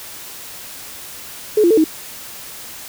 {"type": "tone with pitch steps", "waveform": "sine", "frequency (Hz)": [426.2, 344.1, 443.4, 315.5], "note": ["G#4", "F4", "A4", "D#4"], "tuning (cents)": [45, -26, 13, 24], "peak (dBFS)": -9, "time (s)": [1.57, 1.842], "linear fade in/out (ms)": 5, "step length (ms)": 68, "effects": ["white hiss -34 dBFS RMS until 2.88 s"]}